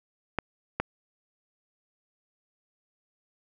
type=clicks; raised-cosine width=0.5 ms; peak=-11 dBFS; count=2; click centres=0.387 / 0.8 s; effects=none